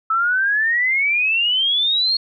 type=exponential sweep; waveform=sine; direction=up; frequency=1300 to 4333 Hz; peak=-15 dBFS; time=0.1-2.17 s; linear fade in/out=5 ms; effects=none